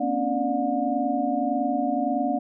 sine tone cluster, 234.9 / 263.9 / 285.6 / 591 / 718 Hz, A#3 / C4 / D4 / D5 / F5, +13 / +15 / -48 / +11 / +48 cents, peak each -30 / -28 / -28 / -31 / -26 dBFS, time 0-2.39 s, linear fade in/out 10 ms, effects none

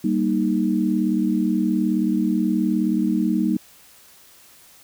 sine chord, Eb major, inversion first, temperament just, 194.45 / 233.3 / 311.1 Hz, G3 / Bb3 / Eb4, -14 / +2 / 0 cents, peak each -22 dBFS, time 0.04-3.57 s, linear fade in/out 5 ms, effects white hiss -50 dBFS RMS until 4.83 s

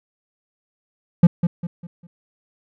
triangle tone with echo, 172.2 Hz, F3, 24 cents flat, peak -3 dBFS, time 1.23-1.27 s, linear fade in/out 5 ms, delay 200 ms, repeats 4, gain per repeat -9 dB, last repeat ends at 2.07 s, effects none

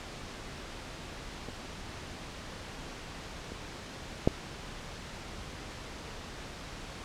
clicks, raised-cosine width 2 ms, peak -26 / -28 / -8 dBFS, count 3, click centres 1.487 / 3.52 / 4.275 s, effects pink hiss -43 dBFS RMS until 7.04 s + low-pass 6000 Hz 12 dB/octave

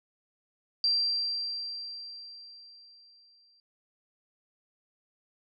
sine tone with exponential decay, 4717 Hz, D8, 7 cents sharp, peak -22 dBFS, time 0.84-3.6 s, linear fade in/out 1 ms, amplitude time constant 600 ms, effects none

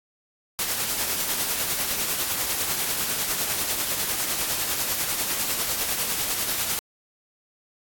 white noise with tremolo, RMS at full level -24 dBFS, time 0.59-6.79 s, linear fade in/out 0 ms, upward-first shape triangle, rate 10 Hz, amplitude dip 45%, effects AAC 64 kbps

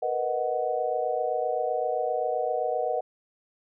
sine chord, B major seventh, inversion third, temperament equal, 466.2 / 493.9 / 622.3 / 740 Hz, A#4 / B4 / D#5 / F#5, 0 / 0 / 0 / 0 cents, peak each -33 / -30 / -30 / -29 dBFS, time 0.02-3.01 s, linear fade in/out 10 ms, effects none

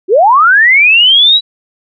sine linear sweep, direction up, 334.4 to 3951 Hz, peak -3 dBFS, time 0.08-1.41 s, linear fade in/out 50 ms, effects none

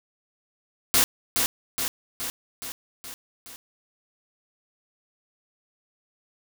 white noise with echo, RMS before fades -19 dBFS, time 0.94-1.04 s, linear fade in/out 0 ms, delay 420 ms, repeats 6, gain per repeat -4 dB, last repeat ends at 3.56 s, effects none

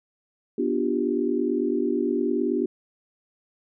sine chord, G dominant seventh, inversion first, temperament just, 245 / 294 / 352.8 / 392 Hz, B3 / D4 / F4 / G4, -14 / +2 / +18 / 0 cents, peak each -27 dBFS, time 0.58-2.66 s, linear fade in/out 5 ms, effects none

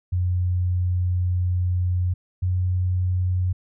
sine tone pair in turn, 90 / 91.1 Hz, F#2 / F#2, -47 / -26 cents, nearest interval unison, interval 21 cents, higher second, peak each -19 dBFS, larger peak neither, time 0.12-2.14 / 2.42-3.53 s, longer first, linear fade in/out 10 ms, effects none

